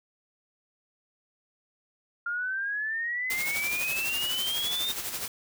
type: exponential sweep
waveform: sine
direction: up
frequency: 1396.9 to 3703 Hz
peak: -28 dBFS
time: 2.26-4.92 s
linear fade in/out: 5 ms
type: noise with tremolo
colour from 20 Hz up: white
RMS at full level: -32 dBFS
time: 3.3-5.28 s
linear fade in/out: 2 ms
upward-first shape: sine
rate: 12 Hz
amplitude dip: 55%
effects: none